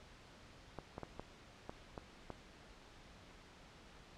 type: clicks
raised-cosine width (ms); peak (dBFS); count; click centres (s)
1; -30; 7; 0.787 / 0.981 / 1.033 / 1.196 / 1.695 / 1.978 / 2.303
effects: pink hiss -59 dBFS RMS until 4.17 s + low-pass 5000 Hz 12 dB/octave